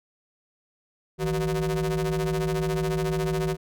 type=ring-modulated tone; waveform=40% pulse; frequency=110 Hz; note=A2; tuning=in tune; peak=-20 dBFS; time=1.18-3.57 s; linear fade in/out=50 ms; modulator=268 Hz; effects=none